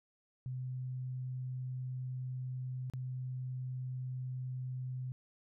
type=tone with dropouts; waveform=sine; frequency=127.9 Hz; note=C3; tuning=39 cents flat; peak=-37 dBFS; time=0.46-5.12 s; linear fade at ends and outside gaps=0 ms; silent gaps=2.899-2.936 s; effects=none